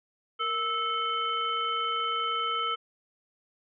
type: harmonic tone with a mistuned harmonic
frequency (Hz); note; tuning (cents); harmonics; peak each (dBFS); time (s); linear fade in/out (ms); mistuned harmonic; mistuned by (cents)
437.3; A4; -11; 1 / 3 / 5 / 7; -39 / -28 / -39 / -33; 0.39-2.76; 20; 1; +110
effects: none